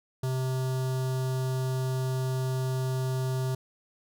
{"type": "tone with notch filter", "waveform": "square", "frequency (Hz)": 130, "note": "C3", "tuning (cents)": -11, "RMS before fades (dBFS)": -29, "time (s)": [0.23, 3.55], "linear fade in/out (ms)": 5, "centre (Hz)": 2200, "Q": 1.1, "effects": []}